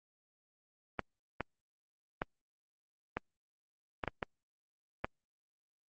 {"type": "clicks", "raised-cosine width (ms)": 0.5, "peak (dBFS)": -18, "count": 8, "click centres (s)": [0.993, 1.407, 2.219, 3.17, 4.038, 4.077, 4.228, 5.045], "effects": ["Opus 24 kbps"]}